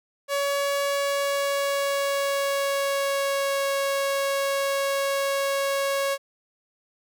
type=tone with pitch glide; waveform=sawtooth; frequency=563 to 552.7 Hz; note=C#5 to C#5; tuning=+27 to -5 cents; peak=-19 dBFS; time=0.28-6.18 s; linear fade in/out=50 ms; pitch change=-32 cents; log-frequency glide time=0.89-3.69 s; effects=none